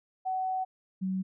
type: tone pair in turn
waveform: sine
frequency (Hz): 751 / 188.51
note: F#5 / F#3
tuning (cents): +26 / +33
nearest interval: 2 octaves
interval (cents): 2393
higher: first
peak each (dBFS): -28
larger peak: neither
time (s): 0.25-0.65 / 1.01-1.23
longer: first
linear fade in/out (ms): 20
effects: none